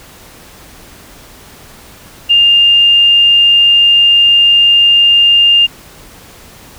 sine tone, 2807 Hz, F7, 8 cents sharp, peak -4 dBFS, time 2.29-5.67 s, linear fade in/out 20 ms, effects pink hiss -37 dBFS RMS until 6.78 s

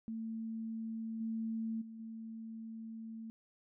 sine tone with level steps, 224.1 Hz, A3, 32 cents sharp, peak -38 / -35 / -46 / -43 dBFS, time 0.08-3.3 s, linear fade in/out 0 ms, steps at 1.2 / 1.81 / 1.99 s, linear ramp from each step 10 ms, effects none

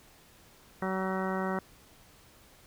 harmonic tone, 189 Hz, F#3, 37 cents sharp, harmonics 1 / 2 / 3 / 4 / 5 / 6 / 7 / 8 / 10, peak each -33 / -36 / -38 / -39 / -40 / -41 / -41 / -42 / -43 dBFS, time 0.82-1.59 s, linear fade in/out 2 ms, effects pink hiss -58 dBFS RMS until 2.66 s

